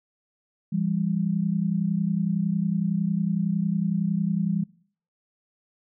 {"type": "tone pair together", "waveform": "sine", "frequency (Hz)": [168.88, 199.8], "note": ["E3", "G3"], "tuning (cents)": [42, 33], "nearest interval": "minor third", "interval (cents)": 291, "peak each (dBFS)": -25, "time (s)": [0.72, 4.64], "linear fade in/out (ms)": 10, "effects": ["noise-tail reverb RT60 0.5 s tail -21 dB re dry"]}